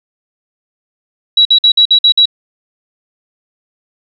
sine tone bursts, 3895 Hz, B7, 25 cents flat, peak -4 dBFS, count 7, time 1.37-2.256 s, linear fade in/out 5 ms, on 82 ms, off 52 ms, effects none

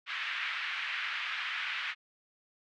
pink band-pass noise, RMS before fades -36 dBFS, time 0.06-1.95 s, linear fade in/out 50 ms, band 1500 to 3000 Hz, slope 24 dB/octave, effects none

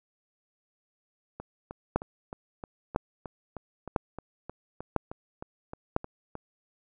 two click trains, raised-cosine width 1 ms, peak -10 / -24 dBFS, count 5 / 17, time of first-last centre 1.96-5.964 / 1.4-6.354 s, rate 0.999 / 3.23 Hz, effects none

